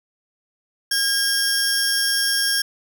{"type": "tone pair together", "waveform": "sawtooth", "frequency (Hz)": [1622, 5456], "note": ["G#6", "F8"], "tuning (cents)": [-41, -41], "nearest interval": "octave + major sixth", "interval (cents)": 2100, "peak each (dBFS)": -18, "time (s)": [0.91, 2.62], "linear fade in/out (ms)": 5, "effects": []}